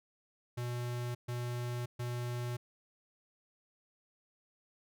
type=tone bursts; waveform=square; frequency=121.6 Hz; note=B2; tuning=26 cents flat; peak=-36 dBFS; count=3; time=0.57-2.57 s; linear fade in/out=10 ms; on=580 ms; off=130 ms; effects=none